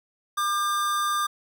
square tone pair together, 1198 / 1599.1 Hz, D6 / G6, +34 / +34 cents, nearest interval perfect fourth, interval 500 cents, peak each -24 / -34 dBFS, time 0.37-1.27 s, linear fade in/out 10 ms, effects none

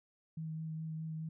sine tone with vibrato, 159 Hz, D#3, 38 cents sharp, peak -38 dBFS, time 0.37-1.29 s, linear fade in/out 5 ms, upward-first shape sine, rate 4.8 Hz, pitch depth 13 cents each way, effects none

